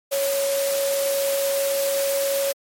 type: tone in noise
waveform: sine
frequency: 554.4 Hz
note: C#5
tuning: in tune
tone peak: -20 dBFS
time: 0.11-2.53 s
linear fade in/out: 20 ms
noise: white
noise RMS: -28 dBFS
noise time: 0.11-2.53 s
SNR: +5 dB
effects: high-pass 300 Hz 12 dB/octave + MP3 64 kbps